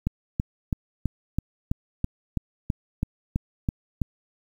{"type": "click train", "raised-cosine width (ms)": 5, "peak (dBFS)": -11, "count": 13, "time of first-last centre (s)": [0.07, 4.017], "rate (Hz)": 3.04, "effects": ["8-bit"]}